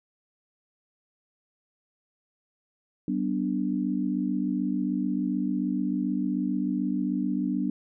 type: chord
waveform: sine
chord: G major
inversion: none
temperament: equal with one note detuned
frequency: 190.97 / 246.9 / 293.7 Hz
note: G3 / B3 / D4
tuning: -45 / 0 / 0 cents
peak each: -29 dBFS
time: 3.08-7.7 s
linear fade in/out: 2 ms
effects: none